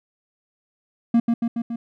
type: tone with echo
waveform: triangle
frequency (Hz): 233.1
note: A#3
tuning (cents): 0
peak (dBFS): -11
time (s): 1.14-1.2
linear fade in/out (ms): 5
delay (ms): 140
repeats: 4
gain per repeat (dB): -3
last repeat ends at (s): 1.76
effects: none